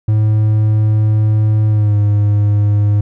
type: tone with pitch glide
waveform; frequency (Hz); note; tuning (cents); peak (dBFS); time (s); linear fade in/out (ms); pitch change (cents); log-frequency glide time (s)
triangle; 107.5 to 103.42; A2 to G#2; -40 to -7; -7; 0.08-3.01; 5; -67; 1.68-1.96
effects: none